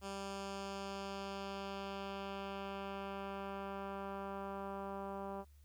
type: tone with low-pass filter sweep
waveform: 10% pulse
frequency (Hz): 196.6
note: G3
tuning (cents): +5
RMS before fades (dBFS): -44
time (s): 0.01-5.45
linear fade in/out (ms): 50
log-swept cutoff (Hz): 8200 to 960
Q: 1.1
effects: added 72 Hz sine -59 dBFS peak until 5.64 s + white hiss -75 dBFS RMS until 5.64 s